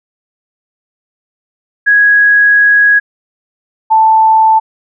sine tone pair in turn, 1661.2 / 881.8 Hz, G#6 / A5, 0 / +4 cents, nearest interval major seventh, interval 1096 cents, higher first, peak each -4 dBFS, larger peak neither, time 1.86-3 / 3.9-4.6 s, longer first, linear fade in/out 20 ms, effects none

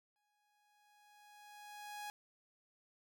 sawtooth tone with exponential growth, 831 Hz, G#5, 1 cent sharp, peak -39 dBFS, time 0.16-2.1 s, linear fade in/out 0 ms, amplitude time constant 420 ms, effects none

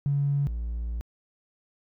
triangle tone pair in turn, 141.6 / 57.77 Hz, C#3 / A#1, +37 / -15 cents, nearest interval octave + major third, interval 1552 cents, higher first, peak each -18 / -26 dBFS, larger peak first, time 0.06-0.47 / 0.47-1.01 s, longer second, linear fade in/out 0 ms, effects tanh soft clip ceiling -20 dBFS

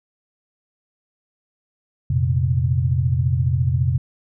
sine chord, F suspended fourth, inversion none, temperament just, 87.31 / 116.41 / 130.96 Hz, F2 / Bb2 / C3, 0 / -2 / +2 cents, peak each -21 / -22 / -19 dBFS, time 2.1-3.98 s, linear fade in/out 5 ms, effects none

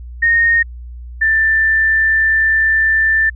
sine tone pair in turn, 1850 / 1775.2 Hz, A#6 / A6, -14 / +15 cents, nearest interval minor second, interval 71 cents, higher first, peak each -9 / -10 dBFS, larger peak first, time 0.22-0.63 / 1.21-3.3 s, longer second, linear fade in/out 10 ms, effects added 60 Hz sine -28 dBFS peak until 3.35 s

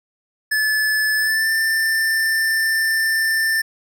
square tone with pitch glide, 1731 to 1783.8 Hz, A6 to A6, -29 to +23 cents, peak -17 dBFS, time 0.51-3.62 s, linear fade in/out 10 ms, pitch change +52 cents, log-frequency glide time 1.16-1.51 s, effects none

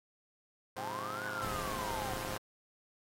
5% pulse chord, F minor, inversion first, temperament just, 104.77 / 130.96 / 174.61 Hz, Ab2 / C3 / F3, +16 / +2 / 0 cents, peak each -33 / -35 / -36 dBFS, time 0.76-2.38 s, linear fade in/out 5 ms
sine linear two-way sweep, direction up then down, 740 to 1500 to 740 Hz, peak -39 dBFS, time 0.78-2.13 s, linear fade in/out 2 ms, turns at 1.25 s
pink noise, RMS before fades -44 dBFS, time 1.42-2.37 s, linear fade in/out 0 ms
effects AAC 48 kbps

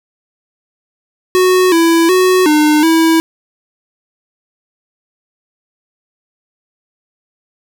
square tone with pitch steps, 368.7 / 332.1 / 369.7 / 302.6 / 325.8 Hz, F#4 / E4 / F#4 / D#4 / E4, -6 / +13 / -1 / -48 / -20 cents, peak -8 dBFS, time 1.35-3.2 s, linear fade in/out 0 ms, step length 370 ms, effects none

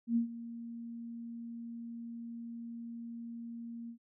sine tone with ADSR envelope, 233.1 Hz, A#3, in tune, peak -25 dBFS, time 0.07-3.98 s, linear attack 92 ms, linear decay 110 ms, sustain -16 dB, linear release 90 ms, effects none

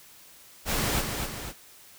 pink noise with echo, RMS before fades -27 dBFS, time 0.65-1.04 s, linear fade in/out 50 ms, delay 250 ms, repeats 2, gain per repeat -5 dB, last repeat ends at 1.54 s, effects white hiss -52 dBFS RMS until 1.98 s

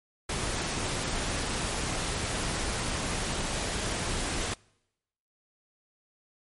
pink noise, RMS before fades -31 dBFS, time 0.29-4.54 s, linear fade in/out 5 ms, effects noise-tail reverb RT60 0.9 s tail -26 dB re dry + MP3 48 kbps

